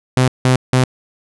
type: tone bursts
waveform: sawtooth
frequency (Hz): 128.1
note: C3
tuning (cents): -36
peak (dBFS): -6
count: 3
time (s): 0.17-0.84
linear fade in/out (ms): 2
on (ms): 110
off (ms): 170
effects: resampled to 24000 Hz